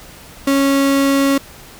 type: tone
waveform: 35% pulse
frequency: 275.7 Hz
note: C#4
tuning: 9 cents flat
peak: -10 dBFS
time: 0.47-1.38 s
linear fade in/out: 5 ms
effects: pink hiss -39 dBFS RMS until 1.79 s